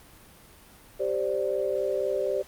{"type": "chord", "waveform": "sine", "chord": "G suspended fourth", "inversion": "none", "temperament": "equal", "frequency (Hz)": [392, 523.3, 587.3], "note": ["G4", "C5", "D5"], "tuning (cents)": [0, 0, 0], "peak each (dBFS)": -29, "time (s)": [0.99, 2.43], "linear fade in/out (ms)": 20, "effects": ["pink hiss -52 dBFS RMS until 2.47 s", "Opus 32 kbps"]}